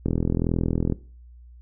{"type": "click train", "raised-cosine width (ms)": 3, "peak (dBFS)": -10, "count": 37, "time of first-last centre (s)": [0.06, 0.923], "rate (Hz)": 41.7, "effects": ["noise-tail reverb RT60 0.4 s tail -19 dB re dry", "added 60 Hz sine -44 dBFS peak until 1.61 s"]}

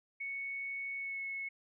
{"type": "tone with pitch glide", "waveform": "sine", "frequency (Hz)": [2217, 2193], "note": ["C#7", "C#7"], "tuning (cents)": [0, -19], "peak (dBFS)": -37, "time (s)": [0.2, 1.49], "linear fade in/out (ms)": 10, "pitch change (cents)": -19, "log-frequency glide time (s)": [0.97, 1.21], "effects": []}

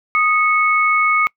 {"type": "tone pair together", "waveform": "sine", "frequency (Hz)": [1243.3, 2203], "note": ["D#6", "C#7"], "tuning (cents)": [-2, -11], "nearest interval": "minor seventh", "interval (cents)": 991, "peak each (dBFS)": -15, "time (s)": [0.15, 1.27], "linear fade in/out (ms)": 0, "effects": ["noise-tail reverb RT60 0.1 s tail -25 dB re dry"]}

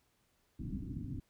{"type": "low-pass noise", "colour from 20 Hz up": "white", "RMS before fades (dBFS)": -41, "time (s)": [0.59, 1.2], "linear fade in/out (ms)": 5, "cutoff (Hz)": 280, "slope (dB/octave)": 48, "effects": ["pink hiss -75 dBFS RMS until 1.29 s"]}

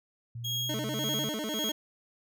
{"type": "linear sweep", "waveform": "sine", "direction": "up", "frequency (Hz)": [116.54, 141.9], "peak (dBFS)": -36, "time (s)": [0.35, 1.29], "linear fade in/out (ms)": 5}
{"type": "tone with tremolo", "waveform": "35% pulse", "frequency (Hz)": 3281, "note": "G#7", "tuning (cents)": -22, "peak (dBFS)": -28, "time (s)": [0.44, 1.72], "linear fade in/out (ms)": 10, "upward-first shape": "sine", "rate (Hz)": 1.8, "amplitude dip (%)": 75}
{"type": "tone with vibrato", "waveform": "25% pulse", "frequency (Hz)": 257.5, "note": "C4", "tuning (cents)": -28, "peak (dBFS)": -29, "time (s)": [0.69, 1.72], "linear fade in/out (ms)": 5, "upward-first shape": "square", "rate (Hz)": 10, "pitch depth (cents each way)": 290}
{"effects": []}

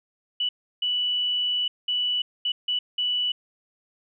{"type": "tone bursts at uneven times", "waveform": "sine", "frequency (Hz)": 2960, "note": "F#7", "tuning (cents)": 0, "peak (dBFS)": -22, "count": 6, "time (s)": [[0.4, 0.49], [0.82, 1.68], [1.88, 2.22], [2.45, 2.52], [2.68, 2.79], [2.98, 3.32]], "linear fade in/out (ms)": 5, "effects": []}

